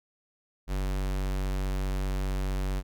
square tone, 47.61 Hz, G1, 50 cents flat, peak -28 dBFS, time 0.67-2.83 s, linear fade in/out 50 ms, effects none

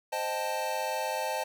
square chord, A half-diminished seventh, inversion first, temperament equal, 523.3 / 622.3 / 784 / 880 Hz, C5 / Eb5 / G5 / A5, 0 / 0 / 0 / 0 cents, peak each -37 / -36 / -39 / -34 dBFS, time 0.12-1.44 s, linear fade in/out 10 ms, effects none

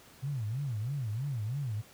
sine tone with vibrato, 123 Hz, B2, 7 cents flat, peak -31 dBFS, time 0.22-1.82 s, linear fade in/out 20 ms, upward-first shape sine, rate 3.1 Hz, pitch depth 290 cents each way, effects pink hiss -56 dBFS RMS until 1.93 s + high-pass 60 Hz 12 dB/octave

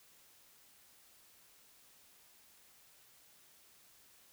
silence, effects white hiss -64 dBFS RMS until 4.32 s

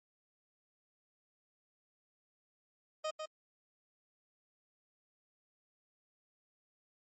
30% pulse tone with echo, 622.3 Hz, D#5, in tune, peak -32 dBFS, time 3.04-3.11 s, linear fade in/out 10 ms, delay 150 ms, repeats 1, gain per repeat -5 dB, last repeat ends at 3.26 s, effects MP3 32 kbps

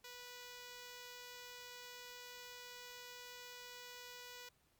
5% pulse tone, 491 Hz, B4, 10 cents flat, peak -39 dBFS, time 0.04-4.49 s, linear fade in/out 5 ms, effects pink hiss -75 dBFS RMS until 4.79 s + MP3 96 kbps

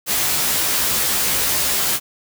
white noise with comb filter, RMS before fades -19 dBFS, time 0.06-2 s, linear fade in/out 50 ms, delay 15 ms, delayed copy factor +0.95, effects none

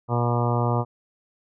harmonic tone, 120 Hz, B2, 49 cents flat, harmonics 1 / 2 / 3 / 4 / 5 / 6 / 7 / 8 / 9 / 10, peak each -22 / -30 / -32 / -30 / -32 / -31 / -33 / -31 / -35 / -33 dBFS, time 0.08-0.85 s, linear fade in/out 50 ms, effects none

